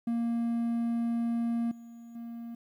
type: tone with level steps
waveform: triangle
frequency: 233.3 Hz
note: A#3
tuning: 2 cents sharp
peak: -25 / -43 / -36 dBFS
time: 0.07-2.55 s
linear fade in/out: 5 ms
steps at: 1.71 / 2.15 s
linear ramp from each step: 5 ms
effects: 11-bit